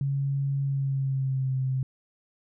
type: tone with pitch glide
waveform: sine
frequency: 138.59 to 131.19 Hz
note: C#3 to C3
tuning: 0 to +5 cents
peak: -24 dBFS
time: 0.01-1.83 s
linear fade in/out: 2 ms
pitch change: -95 cents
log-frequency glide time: 0.63-1.55 s
effects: none